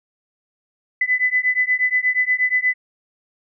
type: beating tone pair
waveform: sine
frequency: 2000 / 2008.4 Hz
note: B6 / B6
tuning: +21 / +29 cents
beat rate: 8.4 Hz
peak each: -19 dBFS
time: 1.01-2.74 s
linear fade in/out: 5 ms
effects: none